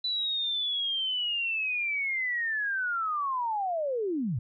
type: linear sweep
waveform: sine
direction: down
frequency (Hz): 3993 to 100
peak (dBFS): -27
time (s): 0.04-4.39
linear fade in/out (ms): 5
effects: none